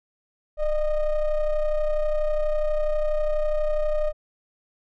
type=ring-modulated tone; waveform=triangle; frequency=311.1 Hz; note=D#4; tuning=in tune; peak=-15 dBFS; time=0.57-4.13 s; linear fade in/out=50 ms; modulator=295 Hz; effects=none